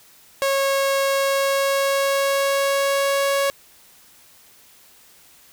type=tone with pitch glide; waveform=sawtooth; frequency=548 to 555.3 Hz; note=C#5 to C#5; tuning=-20 to +3 cents; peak=-14 dBFS; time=0.42-3.5 s; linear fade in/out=0 ms; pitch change=+23 cents; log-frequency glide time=1.07-3.26 s; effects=white hiss -51 dBFS RMS until 5.52 s